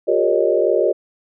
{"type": "tone cluster", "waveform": "sine", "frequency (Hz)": [360.7, 402.2, 467.3, 554, 616], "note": ["F#4", "G4", "A#4", "C#5", "D#5"], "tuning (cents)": [-44, 44, 4, -1, -17], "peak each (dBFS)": -20, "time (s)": [0.07, 0.93], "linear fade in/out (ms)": 20, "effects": []}